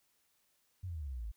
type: tone with pitch steps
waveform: sine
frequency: 92.4 / 85.22 / 78.6 / 72.5 / 66.86 / 61.67 / 56.88 / 52.46 Hz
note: F#2 / F2 / D#2 / D2 / C2 / B1 / A#1 / G#1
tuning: -2 / -42 / +18 / -22 / +38 / -2 / -42 / +18 cents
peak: -38 dBFS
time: 0.83-1.318 s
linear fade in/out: 10 ms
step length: 61 ms
effects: white hiss -75 dBFS RMS until 1.36 s